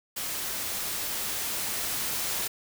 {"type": "noise with level ramp", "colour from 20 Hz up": "white", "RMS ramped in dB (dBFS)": [-33, -30], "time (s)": [0.16, 2.48], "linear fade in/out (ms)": 10, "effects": []}